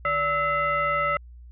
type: tone with frequency modulation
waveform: sine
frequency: 1307 Hz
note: E6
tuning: 15 cents flat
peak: -21 dBFS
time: 0.05-1.17 s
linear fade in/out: 2 ms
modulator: 729 Hz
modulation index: 1
effects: added 60 Hz sine -42 dBFS peak until 1.51 s